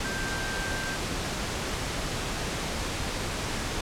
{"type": "tone in noise", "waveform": "sine", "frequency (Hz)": 1570, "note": "G6", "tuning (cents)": 2, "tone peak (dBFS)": -34, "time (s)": [0.04, 0.96], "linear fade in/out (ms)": 5, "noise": "pink", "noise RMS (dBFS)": -31, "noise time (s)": [0, 3.81], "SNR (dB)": -6, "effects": ["low-pass 8000 Hz 12 dB/octave"]}